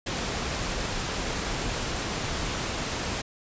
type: noise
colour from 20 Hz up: pink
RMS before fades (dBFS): -30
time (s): 0.06-3.22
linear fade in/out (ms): 10
effects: resampled to 16000 Hz